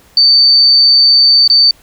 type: tone with dropouts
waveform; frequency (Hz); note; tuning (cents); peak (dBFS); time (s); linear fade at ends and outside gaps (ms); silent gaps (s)
sine; 4568; D8; -49; -4; 0.17-1.71; 2; 1.477-1.499
effects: pink hiss -46 dBFS RMS until 1.82 s